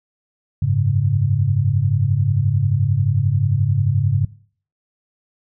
sine chord, F# suspended second, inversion none, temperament equal, 92.5 / 103.83 / 138.59 Hz, F#2 / G#2 / C#3, 0 / 0 / 0 cents, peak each -23 / -18 / -18 dBFS, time 0.62-4.25 s, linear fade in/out 5 ms, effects noise-tail reverb RT60 0.5 s tail -20 dB re dry

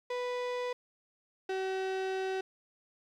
35% pulse tone pair in turn, 493.9 / 380 Hz, B4 / F#4, 0 / +46 cents, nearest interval perfect fourth, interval 454 cents, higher first, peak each -31 / -30 dBFS, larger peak second, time 0.1-0.73 / 1.49-2.41 s, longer second, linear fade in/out 5 ms, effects low-pass 4000 Hz 12 dB/octave + 11-bit

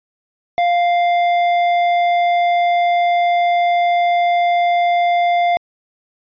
triangle tone with hard clipping, 698.5 Hz, F5, in tune, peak -14 dBFS, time 0.58-5.57 s, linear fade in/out 0 ms, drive 12 dB, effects resampled to 11025 Hz

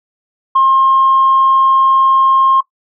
sine tone, 1067 Hz, C6, 34 cents sharp, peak -6 dBFS, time 0.55-2.61 s, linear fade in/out 10 ms, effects noise-tail reverb RT60 0.1 s tail -18 dB re dry + tanh soft clip ceiling -2 dBFS

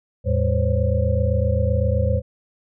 sine tone cluster, 80.9 / 108.7 / 200.4 / 512 / 550 Hz, E2 / A2 / G3 / C5 / C#5, -32 / -21 / +38 / -38 / -14 cents, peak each -20 / -21 / -29 / -25 / -27 dBFS, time 0.24-2.22 s, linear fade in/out 50 ms, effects none

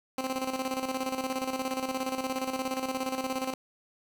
15% pulse tone with tremolo, 261.6 Hz, C4, in tune, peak -22 dBFS, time 0.18-3.54 s, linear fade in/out 2 ms, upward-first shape square, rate 17 Hz, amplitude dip 60%, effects none

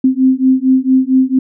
sine beating tone pair, 258.7 / 263.1 Hz, C4 / C4, -19 / +10 cents, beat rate 4.4 Hz, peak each -11 dBFS, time 0.04-1.39 s, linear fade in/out 5 ms, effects none

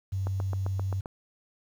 sine tone, 96.1 Hz, G2, 34 cents flat, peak -27 dBFS, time 0.12-1.01 s, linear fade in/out 10 ms
click train, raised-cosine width 1 ms, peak -22 dBFS, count 7, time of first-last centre 0.27-1.058 s, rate 7.61 Hz
effects 9-bit

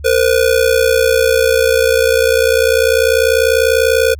square ring-modulated tone, 490 Hz, B4, 14 cents flat, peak -7 dBFS, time 0.04-4.15 s, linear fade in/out 20 ms, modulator 30.1 Hz, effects added 73 Hz sine -27 dBFS peak until 4.19 s

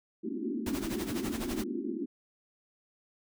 pink band-pass noise, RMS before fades -35 dBFS, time 0.23-2.06 s, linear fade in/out 20 ms, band 210 to 380 Hz, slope 96 dB/octave
pink noise with tremolo, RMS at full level -37 dBFS, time 0.66-1.64 s, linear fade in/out 5 ms, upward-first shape sine, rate 12 Hz, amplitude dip 75%
effects none

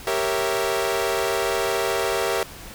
sawtooth chord, G diminished seventh, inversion none, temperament equal, 392 / 466.2 / 554.4 / 659.3 Hz, G4 / Bb4 / Db5 / Fb5, 0 / 0 / 0 / 0 cents, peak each -22 / -22 / -25 / -24 dBFS, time 0.07-2.43 s, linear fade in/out 2 ms, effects pink hiss -40 dBFS RMS until 2.74 s

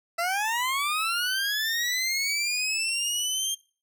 20% pulse linear sweep, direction up, 661 to 3205 Hz, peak -20 dBFS, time 0.18-3.55 s, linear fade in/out 10 ms, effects noise-tail reverb RT60 0.4 s tail -23 dB re dry

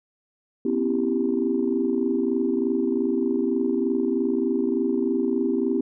sine chord, C# half-diminished seventh, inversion third, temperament equal with one note detuned, 246.9 / 270.2 / 329.6 / 392 Hz, B3 / C#4 / E4 / G4, 0 / -44 / 0 / 0 cents, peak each -25 / -26 / -26 / -25 dBFS, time 0.65-5.81 s, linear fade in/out 5 ms, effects tanh soft clip ceiling -11 dBFS

